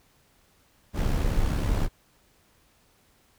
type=noise with amplitude modulation; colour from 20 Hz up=brown; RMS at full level=-22 dBFS; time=0.93-1.89 s; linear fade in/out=50 ms; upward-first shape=sine; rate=70 Hz; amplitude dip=50%; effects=pink hiss -63 dBFS RMS until 3.38 s